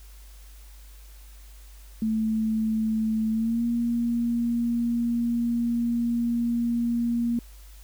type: tone with pitch glide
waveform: sine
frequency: 220 to 235.8 Hz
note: A3 to A#3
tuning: 0 to +20 cents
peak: -22 dBFS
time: 2.02-7.39 s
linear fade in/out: 2 ms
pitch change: +120 cents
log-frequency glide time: 3.31-3.64 s
effects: added 50 Hz sine -44 dBFS peak until 7.83 s + white hiss -55 dBFS RMS until 7.83 s